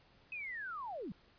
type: linear sweep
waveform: sine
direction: down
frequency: 2573 to 152.2 Hz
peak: -40 dBFS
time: 0.32-1.12 s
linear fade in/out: 2 ms
effects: pink hiss -66 dBFS RMS until 1.38 s + resampled to 11025 Hz